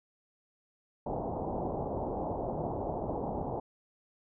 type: low-pass noise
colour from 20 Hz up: white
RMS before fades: -35 dBFS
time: 1.06-3.6 s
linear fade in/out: 5 ms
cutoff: 860 Hz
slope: 48 dB/octave
effects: none